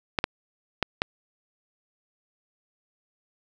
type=clicks; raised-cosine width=0.3 ms; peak=-6 dBFS; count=4; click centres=0.188 / 0.241 / 0.827 / 1.019 s; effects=none